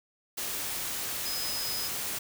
sine tone in noise, 5060 Hz, D#8, 28 cents sharp, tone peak -34 dBFS, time 1.25-1.88 s, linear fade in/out 10 ms, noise white, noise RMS -34 dBFS, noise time 0.37-2.19 s, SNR -3 dB, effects none

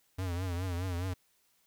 square tone with vibrato, 90 Hz, F#2, 47 cents flat, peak -33 dBFS, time 0.18-1.14 s, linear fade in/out 10 ms, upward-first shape triangle, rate 4.8 Hz, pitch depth 110 cents each way, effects white hiss -71 dBFS RMS until 1.66 s

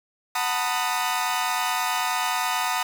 sawtooth chord, B dominant seventh, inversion second, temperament equal with one note detuned, 740 / 898.5 / 987.8 / 1244.5 Hz, F#5 / A5 / B5 / D#6, 0 / +36 / 0 / 0 cents, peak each -25 dBFS, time 0.35-2.83 s, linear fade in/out 5 ms, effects 7-bit

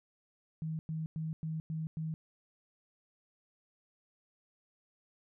sine tone bursts, 158.9 Hz, D#3, 37 cents sharp, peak -34 dBFS, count 6, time 0.62-2.14 s, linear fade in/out 0 ms, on 170 ms, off 100 ms, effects none

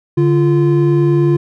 triangle tone pair together, 145.18 / 345.3 Hz, D3 / F4, -20 / -20 cents, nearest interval octave + minor third, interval 1500 cents, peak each -10 dBFS, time 0.17-1.37 s, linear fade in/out 10 ms, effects none

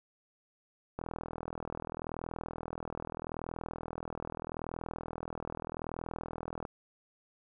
click train, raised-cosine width 1 ms, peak -24 dBFS, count 232, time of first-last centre 0.99-6.652 s, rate 40.8 Hz, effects none

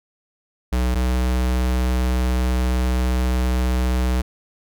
square tone pair in turn, 62 / 62.61 Hz, B1 / B1, +7 / +24 cents, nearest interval unison, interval 17 cents, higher second, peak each -18 dBFS, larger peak neither, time 0.72-0.95 / 0.95-4.22 s, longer second, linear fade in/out 10 ms, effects none

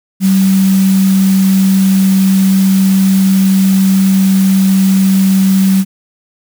sine tone in noise, 191.7 Hz, G3, 38 cents flat, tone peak -6 dBFS, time 0.2-5.85 s, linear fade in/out 50 ms, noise white, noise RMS -24 dBFS, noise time 0.2-5.85 s, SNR +15 dB, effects none

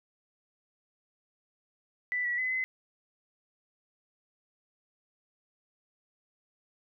sine tone with pitch steps, 1983 / 1938 / 2022 / 2040 Hz, B6 / B6 / B6 / C7, +7 / -33 / +40 / -44 cents, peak -28 dBFS, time 2.12-2.64 s, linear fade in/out 0 ms, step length 130 ms, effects none

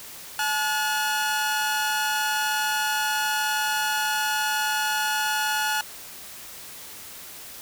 sawtooth tone pair together, 859.8 / 1446 Hz, A5 / F#6, -40 / -40 cents, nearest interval major sixth, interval 900 cents, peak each -22 dBFS, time 0.39-5.81 s, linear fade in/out 2 ms, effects white hiss -41 dBFS RMS until 7.61 s

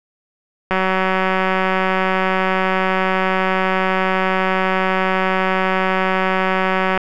click train, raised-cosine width 0.5 ms, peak -3 dBFS, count 1179, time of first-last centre 0.71-6.976 s, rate 188 Hz, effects none

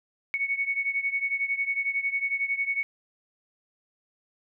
sine beating tone pair, 2217 / 2228 Hz, C#7 / C#7, 0 / +8 cents, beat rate 11 Hz, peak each -27 / -30 dBFS, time 0.34-2.83 s, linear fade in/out 0 ms, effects none

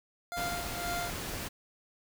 25% pulse tone with tremolo, 698 Hz, F5, 1 cent flat, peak -29 dBFS, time 0.32-1.1 s, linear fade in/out 0 ms, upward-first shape sine, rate 2 Hz, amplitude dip 70%
pink noise, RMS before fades -38 dBFS, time 0.36-1.49 s, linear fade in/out 20 ms
effects none

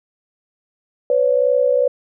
sine tone pair together, 503.7 / 566 Hz, B4 / C#5, +34 / +36 cents, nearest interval major second, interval 202 cents, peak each -15 / -16 dBFS, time 1.1-1.88 s, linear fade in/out 2 ms, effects none

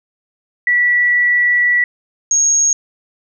sine tone pair in turn, 1951 / 6562 Hz, B6 / G#8, -22 / -22 cents, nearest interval octave + major sixth, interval 2100 cents, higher second, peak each -10 dBFS, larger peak neither, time 0.67-1.84 / 2.31-2.73 s, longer first, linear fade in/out 2 ms, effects none

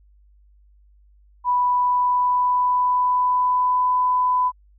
sine tone with pitch glide, 987 to 1000.8 Hz, B5 to B5, -1 to +23 cents, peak -16 dBFS, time 1.44-4.52 s, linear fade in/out 50 ms, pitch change +24 cents, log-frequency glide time 1.57-3.98 s, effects added 50 Hz sine -51 dBFS peak until 4.78 s

